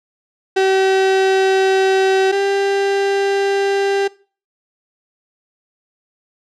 35% pulse tone pair in turn, 382.8 / 396.1 Hz, G4 / G4, -41 / +18 cents, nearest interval minor second, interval 59 cents, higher second, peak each -10 / -13 dBFS, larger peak first, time 0.56-2.32 / 2.32-4.08 s, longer neither, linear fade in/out 10 ms, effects noise-tail reverb RT60 0.4 s tail -22 dB re dry + low-pass 5000 Hz 12 dB/octave

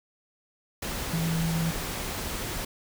sine tone in noise, 164.7 Hz, E3, 1 cent flat, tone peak -25 dBFS, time 1.13-1.71 s, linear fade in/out 5 ms, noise pink, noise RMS -33 dBFS, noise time 0.82-2.65 s, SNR +5 dB, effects none

